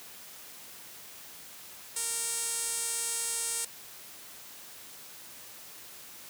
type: tone with band-pass filter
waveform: sawtooth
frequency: 462.2 Hz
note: A#4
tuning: 15 cents flat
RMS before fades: -33 dBFS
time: 1.96-3.65 s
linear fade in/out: 5 ms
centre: 8700 Hz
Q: 3.3
effects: white hiss -48 dBFS RMS until 6.29 s + high-pass 80 Hz 12 dB/octave